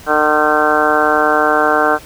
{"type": "harmonic tone with a mistuned harmonic", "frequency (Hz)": 151.6, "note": "D#3", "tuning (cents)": -45, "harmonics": [2, 3, 4, 5, 6, 7, 8, 9, 10], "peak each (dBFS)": [-21, -18, -18, -17, -23, -20, -22, -18, -17], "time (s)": [0.06, 1.99], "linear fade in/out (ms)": 50, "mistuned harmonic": 10, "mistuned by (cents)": 33, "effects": ["pink hiss -38 dBFS RMS until 2.05 s"]}